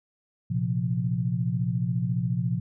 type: chord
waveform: sine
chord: Bb suspended second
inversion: none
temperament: equal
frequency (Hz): 116.54 / 130.81 / 174.61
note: Bb2 / C3 / F3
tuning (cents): 0 / 0 / 0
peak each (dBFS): -28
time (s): 0.5-2.6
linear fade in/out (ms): 10
effects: none